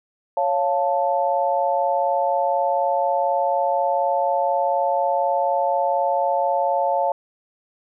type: chord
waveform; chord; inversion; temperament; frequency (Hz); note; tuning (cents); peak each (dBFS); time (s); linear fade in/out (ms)
sine; Db augmented; none; equal; 554.4 / 698.5 / 880; Db5 / F5 / A5; 0 / 0 / 0; -22; 0.37-7.12; 2
effects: none